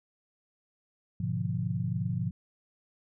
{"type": "chord", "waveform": "sine", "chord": "G# diminished seventh", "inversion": "none", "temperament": "equal", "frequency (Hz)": [103.83, 123.47, 146.83, 174.61], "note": ["G#2", "B2", "D3", "F3"], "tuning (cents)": [0, 0, 0, 0], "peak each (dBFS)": [-34, -33, -36, -33], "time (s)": [1.2, 2.31], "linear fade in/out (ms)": 5, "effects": []}